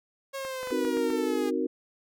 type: linear sweep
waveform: sawtooth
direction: down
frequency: 548 to 406.6 Hz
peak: -29 dBFS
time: 0.33-1.51 s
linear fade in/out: 20 ms
type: clicks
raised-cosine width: 0.5 ms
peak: -26 dBFS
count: 7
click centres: 0.45 / 0.631 / 0.673 / 0.706 / 0.85 / 0.971 / 1.103 s
type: chord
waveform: sine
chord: C half-diminished seventh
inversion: none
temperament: equal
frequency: 261.6 / 311.1 / 370 / 466.2 Hz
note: C4 / Eb4 / Gb4 / Bb4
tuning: 0 / 0 / 0 / 0 cents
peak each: -31 dBFS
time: 0.71-1.67 s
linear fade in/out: 10 ms
effects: none